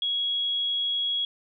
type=tone; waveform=sine; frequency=3324 Hz; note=G#7; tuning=1 cent sharp; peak=-24 dBFS; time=0.02-1.25 s; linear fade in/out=2 ms; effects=none